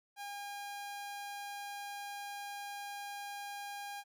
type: tone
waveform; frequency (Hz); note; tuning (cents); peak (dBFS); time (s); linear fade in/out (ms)
sawtooth; 810; G#5; -43; -38; 0.16-4.04; 50
effects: none